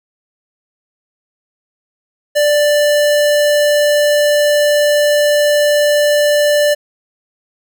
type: tone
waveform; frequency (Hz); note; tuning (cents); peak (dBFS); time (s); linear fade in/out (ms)
square; 589; D5; +5; -10; 2.35-6.75; 20
effects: none